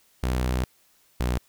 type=tone pair in turn; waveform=sawtooth; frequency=62.8 / 61.33 Hz; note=B1 / B1; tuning=+30 / -11 cents; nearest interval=unison; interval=41 cents; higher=first; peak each=-19 dBFS; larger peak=neither; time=0.23-0.64 / 1.2-1.38 s; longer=first; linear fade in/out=0 ms; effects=white hiss -62 dBFS RMS until 1.48 s